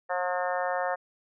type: harmonic tone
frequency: 180 Hz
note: F#3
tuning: 47 cents flat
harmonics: 3 / 4 / 5 / 6 / 7 / 8 / 9 / 10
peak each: -31 / -31 / -35 / -37 / -38 / -40 / -40 / -37 dBFS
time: 0.09-0.96 s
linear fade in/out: 20 ms
effects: none